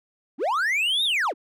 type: linear two-way sweep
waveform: triangle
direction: up then down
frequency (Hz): 214.2 to 3804 to 214.2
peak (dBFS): -19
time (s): 0.38-1.34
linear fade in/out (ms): 50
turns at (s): 1.04
effects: none